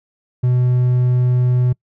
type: tone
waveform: triangle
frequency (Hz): 124.7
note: B2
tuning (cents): +17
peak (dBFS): -10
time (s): 0.43-1.73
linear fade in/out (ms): 10
effects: noise-tail reverb RT60 0.1 s tail -25 dB re dry